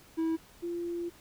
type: tone pair in turn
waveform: triangle / sine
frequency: 324.9 / 344.2 Hz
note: E4 / F4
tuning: -25 / -25 cents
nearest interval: minor second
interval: 100 cents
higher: second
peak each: -25 / -32 dBFS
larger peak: first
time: 0.17-0.37 / 0.62-1.1 s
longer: second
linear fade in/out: 20 ms
effects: pink hiss -57 dBFS RMS until 1.2 s